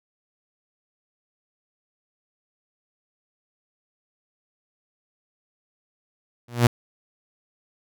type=tone with exponential growth; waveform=sawtooth; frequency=120 Hz; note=B2; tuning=49 cents flat; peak=-6 dBFS; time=6.48-6.67 s; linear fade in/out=5 ms; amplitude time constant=41 ms; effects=none